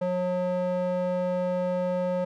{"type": "tone with band-pass filter", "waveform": "square", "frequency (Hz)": 180.7, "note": "F#3", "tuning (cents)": -41, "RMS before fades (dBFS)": -27, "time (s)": [0.01, 2.25], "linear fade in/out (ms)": 10, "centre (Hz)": 520, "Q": 2, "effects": []}